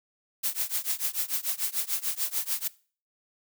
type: noise with tremolo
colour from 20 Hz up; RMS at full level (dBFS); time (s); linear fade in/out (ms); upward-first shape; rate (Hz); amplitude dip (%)
blue; -26; 0.43-2.68; 10; triangle; 6.8; 100
effects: noise-tail reverb RT60 0.4 s tail -20 dB re dry